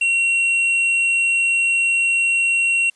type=tone with hard clipping; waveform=triangle; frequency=2737 Hz; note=F7; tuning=36 cents flat; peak=-16 dBFS; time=0.01-2.9 s; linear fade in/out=5 ms; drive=7 dB; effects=white hiss -59 dBFS RMS until 2.95 s + resampled to 24000 Hz